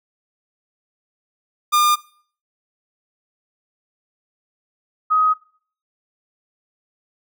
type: tone pair in turn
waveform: 45% pulse / sine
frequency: 1207 / 1258.5 Hz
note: D6 / D#6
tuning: +47 / +19 cents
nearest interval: minor second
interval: 72 cents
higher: second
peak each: -13 dBFS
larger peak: neither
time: 1.72-1.96 / 5.1-5.34 s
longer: neither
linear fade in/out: 20 ms
effects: noise-tail reverb RT60 0.5 s tail -21 dB re dry